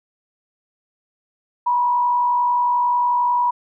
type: tone with frequency modulation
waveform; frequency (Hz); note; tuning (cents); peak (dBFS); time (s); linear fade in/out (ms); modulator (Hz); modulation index
sine; 973; B5; -26; -15; 1.66-3.51; 10; 51.2; 0.44
effects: none